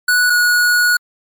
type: tone pair in turn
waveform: square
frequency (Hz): 1473 / 1456.9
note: F#6 / F#6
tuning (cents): -8 / -27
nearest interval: unison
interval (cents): 19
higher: first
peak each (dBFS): -11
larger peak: neither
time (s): 0.08-0.3 / 0.3-0.97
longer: second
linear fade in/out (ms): 5
effects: MP3 96 kbps